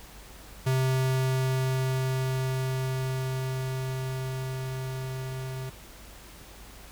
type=tone with level ramp; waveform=square; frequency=130.81 Hz; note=C3; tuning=in tune; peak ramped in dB=-23 to -34 dBFS; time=0.66-5.7 s; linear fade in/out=10 ms; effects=added 50 Hz sine -49 dBFS peak until 6.91 s + pink hiss -49 dBFS RMS until 6.91 s